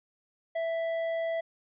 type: tone with hard clipping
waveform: sine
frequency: 660 Hz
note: E5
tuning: 2 cents sharp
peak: -30 dBFS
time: 0.55-1.41 s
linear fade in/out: 10 ms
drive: 7 dB
effects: resampled to 8000 Hz